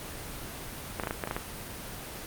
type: clicks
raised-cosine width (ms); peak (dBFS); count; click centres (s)
0.5; -15; 8; 0.998 / 1.036 / 1.072 / 1.109 / 1.238 / 1.274 / 1.311 / 1.365
effects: pink hiss -40 dBFS RMS until 2.26 s + Opus 24 kbps